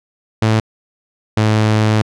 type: tone pair in turn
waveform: sawtooth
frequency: 110 / 108.24 Hz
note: A2 / A2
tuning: 0 / -28 cents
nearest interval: unison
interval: 28 cents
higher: first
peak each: -7 dBFS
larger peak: neither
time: 0.42-0.6 / 1.37-2.02 s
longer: second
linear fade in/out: 5 ms
effects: low-pass 6000 Hz 12 dB/octave